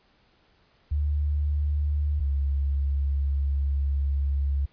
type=tone pair in turn; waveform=sine; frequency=73.42 / 69.67 Hz; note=D2 / C#2; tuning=0 / +9 cents; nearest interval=minor second; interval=91 cents; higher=first; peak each=-22 / -22 dBFS; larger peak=neither; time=0.91-2.2 / 2.2-4.66 s; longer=second; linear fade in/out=10 ms; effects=pink hiss -63 dBFS RMS until 4.72 s + resampled to 11025 Hz